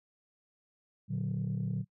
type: chord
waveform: sine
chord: Bb augmented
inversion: none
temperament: equal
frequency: 116.54 / 146.83 / 185 Hz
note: Bb2 / D3 / F#3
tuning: 0 / 0 / 0 cents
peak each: -34 dBFS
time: 1.08-1.85 s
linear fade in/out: 50 ms
effects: noise-tail reverb RT60 0.1 s tail -26 dB re dry + tanh soft clip ceiling -26 dBFS